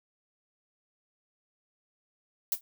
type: noise with exponential decay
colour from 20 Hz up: violet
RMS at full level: -23 dBFS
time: 2.52-2.61 s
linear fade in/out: 1 ms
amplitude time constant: 19 ms
effects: none